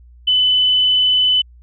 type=tone; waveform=sine; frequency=3009 Hz; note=F#7; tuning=28 cents sharp; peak=-11 dBFS; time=0.27-1.42 s; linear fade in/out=10 ms; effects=added 60 Hz sine -41 dBFS peak until 1.62 s